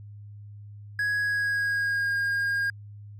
triangle tone with pitch glide, 1665 to 1621.3 Hz, G#6 to G#6, +4 to -42 cents, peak -22 dBFS, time 0.99-2.7 s, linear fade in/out 2 ms, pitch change -46 cents, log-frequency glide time 1.19-2.14 s, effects added 103 Hz sine -41 dBFS peak until 3.19 s

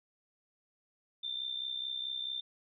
sine tone with amplitude modulation, 3575 Hz, A7, 27 cents sharp, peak -32 dBFS, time 1.23-2.41 s, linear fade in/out 10 ms, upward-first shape sine, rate 64.6 Hz, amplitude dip 70%, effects none

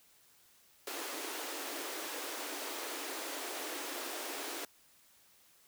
pink high-pass noise, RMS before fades -41 dBFS, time 0.87-4.65 s, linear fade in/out 2 ms, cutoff 270 Hz, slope 96 dB/octave, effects white hiss -65 dBFS RMS until 5.67 s

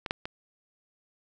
clicks, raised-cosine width 0.3 ms, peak -17 / -11 / -19 dBFS, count 3, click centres 0.062 / 0.109 / 0.255 s, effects none

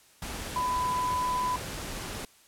sine tone in noise, 1000 Hz, B5, 21 cents sharp, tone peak -26 dBFS, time 0.56-1.56 s, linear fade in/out 2 ms, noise pink, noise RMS -37 dBFS, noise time 0.22-2.25 s, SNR +8 dB, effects white hiss -59 dBFS RMS until 2.47 s + low-pass 12000 Hz 12 dB/octave

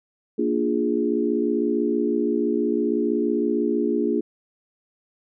sine chord, Bb dominant seventh, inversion none, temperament equal, 233.1 / 293.7 / 349.2 / 415.3 Hz, Bb3 / D4 / F4 / Ab4, 0 / 0 / 0 / 0 cents, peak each -25 dBFS, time 0.38-4.21 s, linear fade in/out 10 ms, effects none

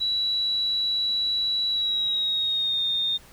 sine tone with pitch glide, 3924 to 3661 Hz, B7 to A#7, -12 to -32 cents, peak -22 dBFS, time 0-3.18 s, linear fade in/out 20 ms, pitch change -120 cents, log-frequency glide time 1.69-2.83 s, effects pink hiss -51 dBFS RMS until 3.32 s

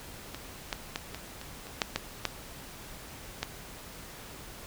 clicks, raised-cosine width 0.2 ms, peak -21 / -13 / -14 / -20 / -24 / -26 / -8 / -11 / -10 / -12 dBFS, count 10, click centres 0.346 / 0.728 / 0.959 / 1.146 / 1.414 / 1.669 / 1.818 / 1.96 / 2.253 / 3.43 s, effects pink hiss -46 dBFS RMS until 4.66 s

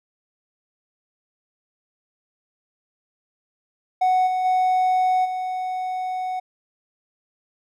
triangle tone with level steps, 741 Hz, F#5, 2 cents sharp, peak -13 / -18 / -14 / -22 dBFS, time 4.01-6.4 s, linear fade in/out 10 ms, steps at 4.26 / 4.44 / 5.24 s, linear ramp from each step 20 ms, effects tanh soft clip ceiling -9 dBFS

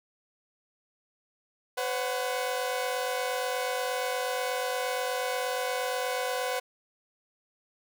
sawtooth chord, B suspended second, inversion none, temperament equal with one note detuned, 506 / 554.4 / 740 Hz, B4 / C#5 / F#5, +42 / 0 / 0 cents, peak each -27 / -33 / -30 dBFS, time 1.77-6.6 s, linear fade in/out 10 ms, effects none

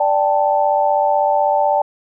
sine chord, D suspended fourth, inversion none, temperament equal, 587.3 / 784 / 880 Hz, D5 / G5 / A5, 0 / 0 / 0 cents, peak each -17 dBFS, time 0-1.82 s, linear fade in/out 5 ms, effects none

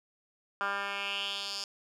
10% pulse tone with band-pass filter sweep, 199.5 Hz, G3, 31 cents sharp, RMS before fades -35 dBFS, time 0.61-1.64 s, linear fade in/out 0 ms, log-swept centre 1400 to 5200 Hz, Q 3.4, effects none

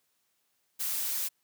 blue noise, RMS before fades -32 dBFS, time 0.79-1.29 s, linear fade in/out 20 ms, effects white hiss -75 dBFS RMS until 1.43 s + high-pass 80 Hz 12 dB/octave

